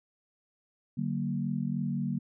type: chord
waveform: sine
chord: D augmented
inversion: none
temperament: equal with one note detuned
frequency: 146.83 / 189.21 / 233.1 Hz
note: D3 / F#3 / A#3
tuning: 0 / +39 / 0 cents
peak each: -33 dBFS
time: 0.97-2.19 s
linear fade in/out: 10 ms
effects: none